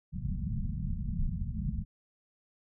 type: low-pass noise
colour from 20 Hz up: pink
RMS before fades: -33 dBFS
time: 0.12-1.85 s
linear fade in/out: 50 ms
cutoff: 220 Hz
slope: 96 dB/octave
effects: none